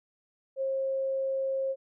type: tone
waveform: sine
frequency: 536 Hz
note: C5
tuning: 42 cents sharp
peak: -27 dBFS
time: 0.56-1.76 s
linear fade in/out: 50 ms
effects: none